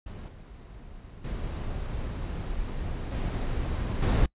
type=noise with level steps; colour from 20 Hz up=brown; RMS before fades=-39 / -45 / -33 / -29 / -22 dBFS; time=0.06-4.26 s; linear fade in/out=5 ms; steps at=0.28 / 1.24 / 3.11 / 4.02 s; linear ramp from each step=5 ms; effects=noise-tail reverb RT60 0.1 s tail -24 dB re dry + resampled to 8000 Hz